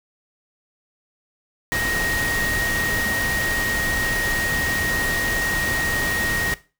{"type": "tone in noise", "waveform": "sine", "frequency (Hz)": 1874, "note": "A#6", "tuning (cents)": 9, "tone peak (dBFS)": -23, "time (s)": [1.72, 6.54], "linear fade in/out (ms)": 0, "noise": "pink", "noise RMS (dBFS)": -26, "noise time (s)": [1.72, 6.54], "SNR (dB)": 0, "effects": ["noise-tail reverb RT60 0.3 s tail -17 dB re dry"]}